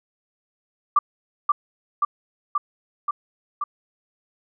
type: tone with echo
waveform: sine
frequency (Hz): 1174.7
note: D6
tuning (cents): 0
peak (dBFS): -12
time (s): 0.96-0.99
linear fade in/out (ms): 5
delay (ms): 530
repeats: 5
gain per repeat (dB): -2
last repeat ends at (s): 3.64
effects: none